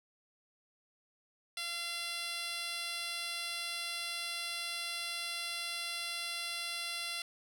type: tone with band-pass filter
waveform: 10% pulse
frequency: 686 Hz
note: F5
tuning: 31 cents flat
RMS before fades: -39 dBFS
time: 1.57-7.22 s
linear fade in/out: 2 ms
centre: 5700 Hz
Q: 0.78
effects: none